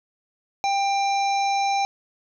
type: harmonic tone with a mistuned harmonic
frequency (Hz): 793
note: G5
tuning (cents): +20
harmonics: 1 / 3 / 5 / 7 / 8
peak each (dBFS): -20 / -30 / -34 / -37 / -38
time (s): 0.64-1.85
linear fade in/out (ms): 0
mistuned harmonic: 7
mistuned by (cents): -44
effects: none